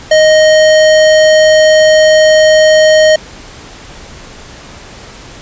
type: tone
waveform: square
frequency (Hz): 622.3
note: D#5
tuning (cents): 0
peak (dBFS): -4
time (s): 0.11-3.16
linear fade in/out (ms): 5
effects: pink hiss -32 dBFS RMS until 5.41 s + resampled to 16000 Hz